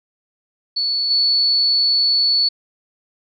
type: tone with level steps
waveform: sine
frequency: 4435 Hz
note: C#8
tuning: in tune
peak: -17 / -13 dBFS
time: 0.76-2.49 s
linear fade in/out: 10 ms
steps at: 1.1 s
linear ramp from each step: 10 ms
effects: none